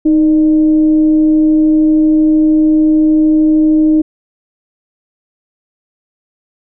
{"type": "tone with frequency modulation", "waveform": "sine", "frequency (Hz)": 311.1, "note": "D#4", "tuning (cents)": 0, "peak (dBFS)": -6, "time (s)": [0.05, 4.02], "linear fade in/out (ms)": 10, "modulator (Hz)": 291, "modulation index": 0.21, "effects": []}